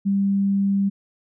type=tone; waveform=sine; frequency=197.7 Hz; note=G3; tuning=15 cents sharp; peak=-17 dBFS; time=0.05-0.9 s; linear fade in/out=20 ms; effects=none